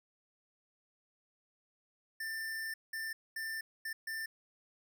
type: tone bursts at uneven times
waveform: square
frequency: 1786 Hz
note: A6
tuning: 25 cents sharp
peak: -38 dBFS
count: 5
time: 2.2-2.74 / 2.93-3.13 / 3.36-3.61 / 3.85-3.93 / 4.07-4.26 s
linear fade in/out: 5 ms
effects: 13-bit